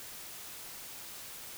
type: silence
effects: white hiss -46 dBFS RMS until 1.57 s